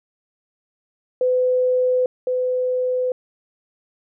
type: tone pair in turn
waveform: sine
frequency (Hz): 505 / 505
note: B4 / B4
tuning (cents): +39 / +39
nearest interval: unison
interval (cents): 0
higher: neither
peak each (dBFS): -15 / -18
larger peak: first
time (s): 1.21-2.06 / 2.27-3.12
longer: neither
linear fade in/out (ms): 2
effects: none

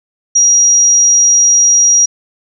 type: tone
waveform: sine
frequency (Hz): 5730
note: F8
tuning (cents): +44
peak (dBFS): -5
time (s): 0.35-2.06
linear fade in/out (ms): 10
effects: none

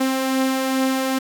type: beating tone pair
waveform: sawtooth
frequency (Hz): 261.6 / 264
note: C4 / C4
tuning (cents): 0 / +16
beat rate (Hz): 2.4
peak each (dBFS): -24 / -15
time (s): 0-1.19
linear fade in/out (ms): 10
effects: 7-bit

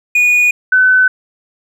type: tone pair in turn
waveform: triangle / sine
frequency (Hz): 2457 / 1511.6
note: D#7 / F#6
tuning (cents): -22 / +37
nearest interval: minor sixth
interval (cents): 841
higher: first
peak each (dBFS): -6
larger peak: neither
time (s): 0.15-0.51 / 0.72-1.08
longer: neither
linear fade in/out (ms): 5
effects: none

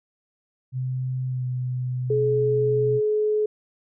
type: tone with pitch glide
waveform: sine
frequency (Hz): 128.6 to 126.17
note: C3 to B2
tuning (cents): -30 to +37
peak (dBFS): -24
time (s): 0.72-3.01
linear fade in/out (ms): 50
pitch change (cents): -33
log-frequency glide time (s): 1.28-1.45
type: tone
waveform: sine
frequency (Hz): 425.5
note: G#4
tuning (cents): +42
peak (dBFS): -19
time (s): 2.1-3.46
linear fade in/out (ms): 5
effects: none

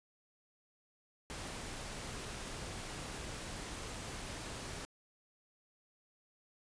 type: noise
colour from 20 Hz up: pink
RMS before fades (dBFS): -44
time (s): 1.3-4.85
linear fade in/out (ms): 0
effects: resampled to 22050 Hz

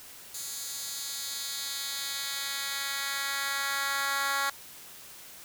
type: tone with high-pass filter sweep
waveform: 10% pulse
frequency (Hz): 277.2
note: C#4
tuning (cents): 0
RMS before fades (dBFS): -33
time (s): 0.34-4.5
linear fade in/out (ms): 5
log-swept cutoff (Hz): 6600 to 1200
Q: 1.1
effects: white hiss -48 dBFS RMS until 5.44 s

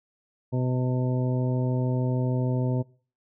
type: harmonic tone with a mistuned harmonic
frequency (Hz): 126.7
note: B2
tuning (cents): +45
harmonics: 1 / 2 / 3 / 4 / 5 / 7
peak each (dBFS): -24 / -30 / -34 / -36 / -38 / -41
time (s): 0.52-2.83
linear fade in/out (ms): 20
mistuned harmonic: 7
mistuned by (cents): +25
effects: noise-tail reverb RT60 0.4 s tail -21 dB re dry

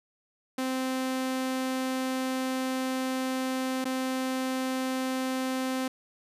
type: tone with dropouts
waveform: sawtooth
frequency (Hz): 260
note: C4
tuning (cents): -11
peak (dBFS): -24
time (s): 0.58-5.88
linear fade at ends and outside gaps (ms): 5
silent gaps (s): 3.844-3.853
effects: resampled to 32000 Hz

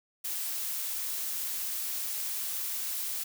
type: noise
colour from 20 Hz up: blue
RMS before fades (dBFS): -34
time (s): 0.24-3.24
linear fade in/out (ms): 10
effects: none

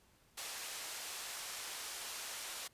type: band-pass noise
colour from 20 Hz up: white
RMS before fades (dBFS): -45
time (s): 0.37-2.68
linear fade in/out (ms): 10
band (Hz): 520 to 8900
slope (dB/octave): 12
effects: pink hiss -69 dBFS RMS until 2.73 s + resampled to 32000 Hz

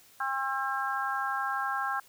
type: harmonic tone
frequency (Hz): 268.2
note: C4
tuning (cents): +43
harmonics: 3 / 4 / 5 / 6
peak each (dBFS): -34 / -34 / -34 / -34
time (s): 0.2-2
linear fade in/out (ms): 5
effects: white hiss -58 dBFS RMS until 2.08 s

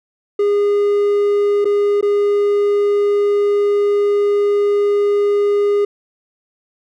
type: tone with dropouts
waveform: triangle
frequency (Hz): 408.8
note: G#4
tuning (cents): -27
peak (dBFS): -10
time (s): 0.39-5.85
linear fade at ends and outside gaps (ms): 5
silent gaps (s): 1.646-1.653 / 2.011-2.026
effects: none

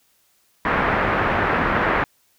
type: low-pass noise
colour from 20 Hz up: white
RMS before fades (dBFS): -20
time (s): 0.65-2.04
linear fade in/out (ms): 2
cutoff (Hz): 1800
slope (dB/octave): 24
effects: white hiss -62 dBFS RMS until 2.38 s

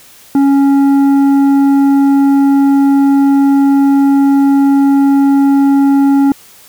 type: tone with tanh clipping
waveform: sine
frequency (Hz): 277.2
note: C#4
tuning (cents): 0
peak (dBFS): -7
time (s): 0.35-6.32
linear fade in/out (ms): 2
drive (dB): 8
effects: white hiss -40 dBFS RMS until 6.68 s

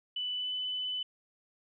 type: tone with pitch glide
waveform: sine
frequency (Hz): 2984 to 3005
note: F#7 to F#7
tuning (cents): +14 to +26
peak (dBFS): -32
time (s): 0.16-1.03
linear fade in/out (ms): 5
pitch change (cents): +12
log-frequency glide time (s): 0.37-0.51
effects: none

